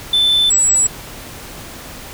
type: tone pair in turn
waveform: sine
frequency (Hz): 3526 / 7798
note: A7 / B8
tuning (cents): +3 / -23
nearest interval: octave + major second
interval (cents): 1374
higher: second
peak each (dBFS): -8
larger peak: neither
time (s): 0.13-0.5 / 0.5-0.87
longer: neither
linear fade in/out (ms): 5
effects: tanh soft clip ceiling -9 dBFS + pink hiss -33 dBFS RMS until 2.13 s